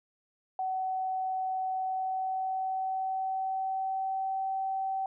sine tone with pitch glide, 754 to 769 Hz, F#5 to G5, +32 to -33 cents, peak -29 dBFS, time 0.59-5.06 s, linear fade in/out 2 ms, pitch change +35 cents, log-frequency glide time 1.74-4.46 s, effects none

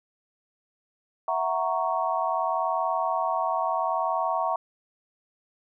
sine chord, F# dominant seventh, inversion third, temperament equal, 659.3 / 740 / 932.3 / 1108.7 Hz, E5 / F#5 / A#5 / C#6, 0 / 0 / 0 / 0 cents, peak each -29 dBFS, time 1.28-4.56 s, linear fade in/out 2 ms, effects none

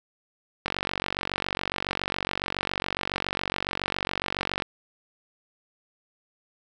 click train, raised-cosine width 0.3 ms, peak -10 dBFS, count 188, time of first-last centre 0.66-4.622 s, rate 47.2 Hz, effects none

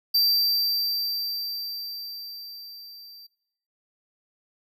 square tone with level ramp, 4686 Hz, D8, 5 cents flat, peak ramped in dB -18 to -45 dBFS, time 0.14-3.27 s, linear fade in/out 10 ms, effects noise-tail reverb RT60 0.8 s tail -22 dB re dry

